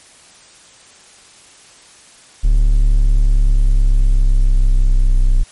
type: exponential sweep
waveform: triangle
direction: down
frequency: 36.73 to 31.58 Hz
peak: -6 dBFS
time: 2.43-5.44 s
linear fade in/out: 20 ms
effects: white hiss -44 dBFS RMS until 5.51 s + MP3 48 kbps